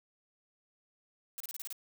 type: noise bursts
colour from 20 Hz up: blue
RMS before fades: -41 dBFS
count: 7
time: 1.38-1.727 s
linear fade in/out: 0 ms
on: 23 ms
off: 31 ms
effects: none